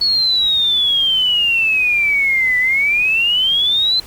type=exponential two-way sweep; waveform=sine; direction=down then up; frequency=4411 to 1975.5 to 4121 Hz; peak=-12 dBFS; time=0.01-4 s; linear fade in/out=5 ms; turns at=2.58 s; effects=pink hiss -39 dBFS RMS until 4.06 s